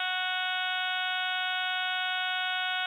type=harmonic tone; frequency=368.6 Hz; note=F#4; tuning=7 cents flat; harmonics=2 / 3 / 4 / 5 / 6 / 7 / 8 / 9 / 10; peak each=-35 / -42 / -32 / -43 / -39 / -39 / -38 / -37 / -39 dBFS; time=0-2.86 s; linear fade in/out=2 ms; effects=10-bit